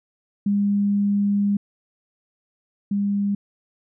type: tone pair in turn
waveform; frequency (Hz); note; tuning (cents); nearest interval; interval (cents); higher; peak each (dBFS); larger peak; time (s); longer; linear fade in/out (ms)
sine; 202.4 / 201.6; G#3 / G3; -44 / +49; unison; 7; first; -17 / -19; first; 0.46-1.57 / 2.91-3.35; first; 5
effects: none